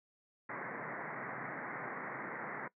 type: band-pass noise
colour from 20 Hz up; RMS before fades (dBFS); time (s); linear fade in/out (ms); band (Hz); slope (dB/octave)
white; -43; 0.49-2.68; 5; 120 to 2100; 96
effects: noise-tail reverb RT60 0.1 s tail -20 dB re dry